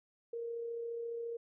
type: tone with amplitude modulation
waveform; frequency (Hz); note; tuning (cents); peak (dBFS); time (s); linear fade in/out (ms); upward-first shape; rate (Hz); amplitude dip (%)
sine; 466.2; A#4; 0; -36; 0.33-1.37; 5; sine; 34.5; 30
effects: none